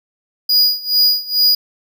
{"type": "tone with tremolo", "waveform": "square", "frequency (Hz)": 4905, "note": "D#8", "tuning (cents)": -26, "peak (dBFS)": -9, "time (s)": [0.49, 1.55], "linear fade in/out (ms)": 5, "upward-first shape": "sine", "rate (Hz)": 2.3, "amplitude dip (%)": 90, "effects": []}